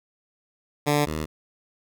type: tone pair in turn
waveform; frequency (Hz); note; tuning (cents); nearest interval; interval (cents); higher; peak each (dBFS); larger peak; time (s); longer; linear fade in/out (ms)
10% pulse; 146.83 / 77.78; D3 / D#2; 0 / 0; major seventh; 1100; first; -11 / -19; first; 0.86-1.06 / 1.06-1.26; neither; 20
effects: none